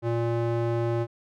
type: tone with band-pass filter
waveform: square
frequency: 117 Hz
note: A#2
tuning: 7 cents sharp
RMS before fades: -26 dBFS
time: 0.02-1.07 s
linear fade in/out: 50 ms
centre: 410 Hz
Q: 0.81
effects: none